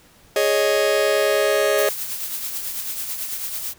45% pulse chord, Ab suspended fourth, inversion none, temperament just, 415.3 / 553.7 / 623 Hz, Ab4 / Db5 / Eb5, 0 / -2 / +2 cents, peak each -21 dBFS, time 0.36-1.89 s, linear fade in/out 2 ms
blue noise with tremolo, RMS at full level -26 dBFS, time 1.77-3.74 s, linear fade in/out 20 ms, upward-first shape triangle, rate 9.1 Hz, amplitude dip 50%
effects pink hiss -52 dBFS RMS until 3.78 s

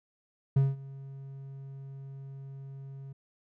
triangle tone with ADSR envelope, 136.4 Hz, C#3, 28 cents flat, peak -17 dBFS, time 0.56-3.13 s, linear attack 7 ms, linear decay 190 ms, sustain -22 dB, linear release 8 ms, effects none

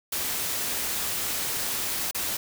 white noise with dropouts, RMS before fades -29 dBFS, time 0.12-2.37 s, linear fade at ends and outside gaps 5 ms, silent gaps 2.112-2.146 s, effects none

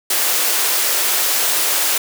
white high-pass noise, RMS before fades -17 dBFS, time 0.1-1.98 s, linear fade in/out 5 ms, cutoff 340 Hz, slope 24 dB/octave, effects none

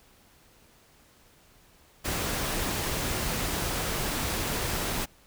pink noise, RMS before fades -30 dBFS, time 2.04-5.06 s, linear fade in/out 20 ms, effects pink hiss -59 dBFS RMS until 5.26 s

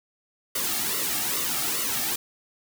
white noise with flanger, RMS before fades -27 dBFS, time 0.55-2.16 s, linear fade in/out 5 ms, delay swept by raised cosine 1.2 to 2.04 ms, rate 2.4 Hz, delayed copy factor -0.75, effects none

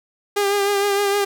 sawtooth tone with vibrato, 402.9 Hz, G4, 48 cents sharp, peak -13 dBFS, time 0.36-1.25 s, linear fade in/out 10 ms, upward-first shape triangle, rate 6.5 Hz, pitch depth 38 cents each way, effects 9-bit

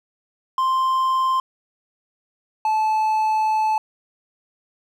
triangle tone pair in turn, 1046.5 / 868.9 Hz, C6 / A5, 0 / -22 cents, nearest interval minor third, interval 322 cents, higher first, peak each -15 / -15 dBFS, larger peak neither, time 0.58-1.4 / 2.65-3.78 s, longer second, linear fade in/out 2 ms, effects none

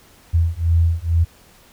sine beating tone pair, 82.41 / 84.61 Hz, E2 / E2, 0 / +46 cents, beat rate 2.2 Hz, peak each -17 dBFS, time 0.33-1.25 s, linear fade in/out 20 ms, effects pink hiss -50 dBFS RMS until 1.72 s

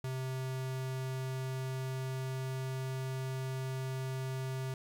square tone with pitch glide, 130.6 to 131.36 Hz, C3 to C3, -3 to +7 cents, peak -36 dBFS, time 0.04-4.74 s, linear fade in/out 2 ms, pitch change +10 cents, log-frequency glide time 0.18-2.9 s, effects 11-bit

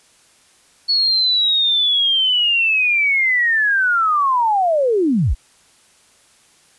sine linear sweep, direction down, 4406 to 31.59 Hz, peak -13 dBFS, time 0.88-5.35 s, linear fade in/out 20 ms, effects white hiss -53 dBFS RMS until 6.78 s + resampled to 24000 Hz

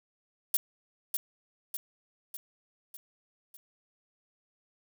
violet noise with echo, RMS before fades -26 dBFS, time 0.54-0.57 s, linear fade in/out 2 ms, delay 600 ms, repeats 5, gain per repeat -5 dB, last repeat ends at 3.57 s, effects none

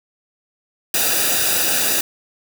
white noise with comb filter, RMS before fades -18 dBFS, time 0.94-2.01 s, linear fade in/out 2 ms, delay 0.93 ms, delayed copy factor -0.7, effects none

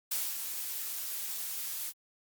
blue noise with ADSR envelope, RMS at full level -31 dBFS, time 0.11-1.93 s, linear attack 9 ms, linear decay 210 ms, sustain -6 dB, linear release 50 ms, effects Opus 48 kbps

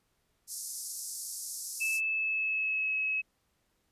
white band-pass noise, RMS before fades -40 dBFS, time 0.47-2.01 s, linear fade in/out 50 ms, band 5000 to 12000 Hz, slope 48 dB/octave
sine tone with pitch glide, 2624 to 2570 Hz, E7 to E7, -9 to -45 cents, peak -28 dBFS, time 1.8-3.22 s, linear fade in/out 20 ms, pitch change -36 cents, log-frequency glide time 1.99-2.95 s
effects pink hiss -75 dBFS RMS until 3.91 s + resampled to 32000 Hz

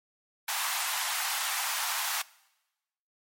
pink high-pass noise, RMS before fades -31 dBFS, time 0.48-2.22 s, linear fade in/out 5 ms, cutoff 760 Hz, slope 48 dB/octave, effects noise-tail reverb RT60 1.0 s tail -22 dB re dry + MP3 64 kbps

